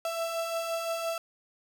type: beating tone pair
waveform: 35% pulse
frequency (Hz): 659.3 / 665.1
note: E5 / E5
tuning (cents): 0 / +15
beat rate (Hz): 5.8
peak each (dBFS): -37 / -29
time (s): 0.05-1.18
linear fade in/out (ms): 2
effects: 9-bit